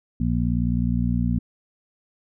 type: harmonic tone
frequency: 59.4 Hz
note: A#1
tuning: 33 cents sharp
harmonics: 1 / 2 / 3 / 4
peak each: -25 / -25 / -25 / -25 dBFS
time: 0.2-1.39 s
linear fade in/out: 5 ms
effects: none